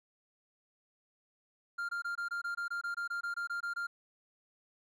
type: tone bursts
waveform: triangle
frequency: 1396.9 Hz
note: F6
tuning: in tune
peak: -32 dBFS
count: 16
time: 1.78-3.87 s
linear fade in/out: 10 ms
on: 110 ms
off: 22 ms
effects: none